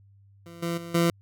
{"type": "tone with level steps", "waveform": "20% pulse", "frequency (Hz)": 169.5, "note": "E3", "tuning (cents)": 49, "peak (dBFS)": [-38, -22, -32, -15], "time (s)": [0.46, 1.1], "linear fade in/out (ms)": 2, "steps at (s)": [0.62, 0.77, 0.94], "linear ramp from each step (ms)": 10, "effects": ["added 99 Hz sine -53 dBFS peak until 1.21 s"]}